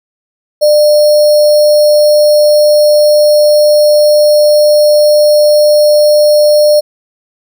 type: tone with sample-and-hold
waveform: sine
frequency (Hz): 598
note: D5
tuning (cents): +31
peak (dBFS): -3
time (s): 0.61-6.81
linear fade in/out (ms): 20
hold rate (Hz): 4900
effects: none

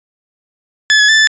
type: tone with pitch steps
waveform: sawtooth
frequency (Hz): 1725 / 1693 / 1760 / 1750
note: A6 / G#6 / A6 / A6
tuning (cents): -35 / +33 / 0 / -10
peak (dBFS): -3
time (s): 0.9-1.272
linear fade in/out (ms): 0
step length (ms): 93
effects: resampled to 16000 Hz

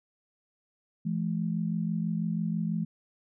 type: tone pair together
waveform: sine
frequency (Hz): 168.29 / 214.4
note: E3 / A3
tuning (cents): +36 / -45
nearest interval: major third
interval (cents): 419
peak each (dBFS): -29 / -31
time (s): 1.05-2.85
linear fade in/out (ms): 10
effects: none

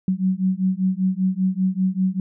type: beating tone pair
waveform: sine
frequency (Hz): 185 / 190.1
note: F#3 / F#3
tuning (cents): 0 / +47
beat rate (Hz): 5.1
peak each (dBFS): -21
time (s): 0.08-2.2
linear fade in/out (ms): 2
effects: none

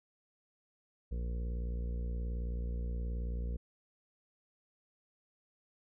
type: harmonic tone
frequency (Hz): 58.8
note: A#1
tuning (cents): +16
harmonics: 1 / 2 / 3 / 4 / 5 / 6 / 7 / 8 / 9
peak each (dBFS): -34 / -49 / -47 / -53 / -60 / -62 / -58 / -53 / -60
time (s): 1.11-3.57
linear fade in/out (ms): 10
effects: none

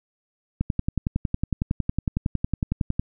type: click train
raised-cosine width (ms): 5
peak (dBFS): -10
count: 27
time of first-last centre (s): 0.61-2.995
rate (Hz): 10.9
effects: none

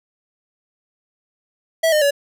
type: tone with pitch steps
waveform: square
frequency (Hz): 652 / 608.3 / 567.6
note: E5 / D#5 / C#5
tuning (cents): -19 / -39 / +41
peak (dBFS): -14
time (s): 1.83-2.109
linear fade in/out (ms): 10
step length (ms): 93
effects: none

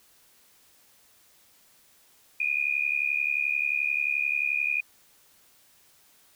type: tone with amplitude modulation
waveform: sine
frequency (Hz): 2452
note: D#7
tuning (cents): -26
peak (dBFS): -20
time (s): 2.4-4.81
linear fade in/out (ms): 5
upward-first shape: sine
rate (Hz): 71.4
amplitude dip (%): 90
effects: white hiss -60 dBFS RMS until 6.35 s

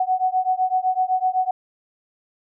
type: beating tone pair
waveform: sine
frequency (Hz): 740 / 747.9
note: F#5 / F#5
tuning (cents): 0 / +18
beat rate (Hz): 7.9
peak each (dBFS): -21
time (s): 0-1.51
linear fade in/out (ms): 5
effects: none

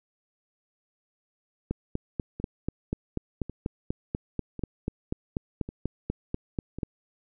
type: two click trains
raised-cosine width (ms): 3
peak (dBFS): -23 / -15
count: 5 / 22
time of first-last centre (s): 2.4-6.786 / 1.71-6.832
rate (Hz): 0.912 / 4.1
effects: none

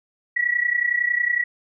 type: tone with amplitude modulation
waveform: sine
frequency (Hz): 1933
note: B6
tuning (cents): -38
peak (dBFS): -15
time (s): 0.36-1.44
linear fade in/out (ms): 10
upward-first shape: sine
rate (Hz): 30.9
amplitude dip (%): 80
effects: none

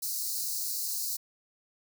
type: high-pass noise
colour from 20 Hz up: white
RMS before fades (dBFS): -33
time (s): 0.02-1.17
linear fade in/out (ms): 10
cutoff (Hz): 4100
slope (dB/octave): 96
effects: none

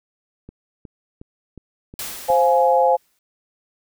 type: click train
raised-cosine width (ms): 3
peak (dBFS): -25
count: 6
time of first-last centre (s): 0.49-2.302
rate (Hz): 2.76
type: noise with exponential decay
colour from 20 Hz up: white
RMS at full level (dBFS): -28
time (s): 1.99-3.19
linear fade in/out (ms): 2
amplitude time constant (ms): 260
type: chord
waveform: sine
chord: F minor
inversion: second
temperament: just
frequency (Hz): 523.8 / 698.5 / 838.1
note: C5 / F5 / Ab5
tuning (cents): +2 / 0 / +16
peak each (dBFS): -16 / -19 / -17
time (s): 2.28-2.97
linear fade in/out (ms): 20
effects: none

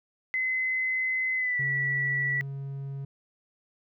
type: tone with pitch glide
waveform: sine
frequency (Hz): 2041 to 1952.2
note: C7 to B6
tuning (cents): -44 to -21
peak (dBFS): -25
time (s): 0.34-2.41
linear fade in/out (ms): 0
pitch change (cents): -77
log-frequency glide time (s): 1.36-1.61
type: tone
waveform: triangle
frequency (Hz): 137.9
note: C#3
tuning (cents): -9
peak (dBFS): -31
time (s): 1.59-3.05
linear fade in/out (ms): 5
effects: none

